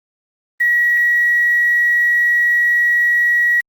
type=tone with quantisation; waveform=sine; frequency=1916 Hz; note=A#6; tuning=47 cents sharp; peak=-11 dBFS; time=0.6-3.61 s; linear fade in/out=10 ms; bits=6; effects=Opus 24 kbps